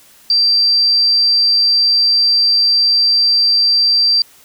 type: tone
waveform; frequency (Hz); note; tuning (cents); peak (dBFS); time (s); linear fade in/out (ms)
sine; 4699; D8; 0; -9; 0.3-4.22; 2
effects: white hiss -46 dBFS RMS until 4.44 s